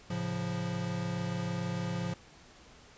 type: chord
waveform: square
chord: A augmented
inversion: none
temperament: equal with one note detuned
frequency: 110 / 137 / 174.61 Hz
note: A2 / C#3 / E#3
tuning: 0 / -20 / 0 cents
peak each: -39 / -40 / -35 dBFS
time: 0.1-2.14 s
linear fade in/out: 5 ms
effects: pink hiss -56 dBFS RMS until 2.97 s + resampled to 16000 Hz